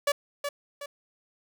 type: tone with echo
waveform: sawtooth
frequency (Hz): 573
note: D5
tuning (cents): -43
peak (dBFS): -18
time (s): 0.07-0.12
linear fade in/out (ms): 5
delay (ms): 370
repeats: 2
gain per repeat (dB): -7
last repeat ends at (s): 0.86
effects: none